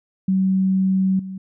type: tone with level steps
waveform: sine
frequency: 189.8 Hz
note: F#3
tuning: 44 cents sharp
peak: -15 / -28 dBFS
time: 0.28-1.38 s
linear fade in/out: 5 ms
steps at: 1.19 s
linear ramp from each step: 5 ms
effects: none